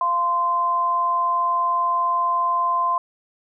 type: tone pair together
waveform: sine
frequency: 692.1 / 1037 Hz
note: F5 / C6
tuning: -16 / -16 cents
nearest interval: perfect fifth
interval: 700 cents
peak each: -28 / -18 dBFS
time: 0.01-2.98 s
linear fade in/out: 2 ms
effects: none